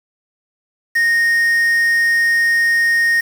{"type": "tone with quantisation", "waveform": "triangle", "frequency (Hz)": 1855, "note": "A#6", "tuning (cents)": -9, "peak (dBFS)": -10, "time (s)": [0.95, 3.21], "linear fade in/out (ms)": 10, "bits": 5, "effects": []}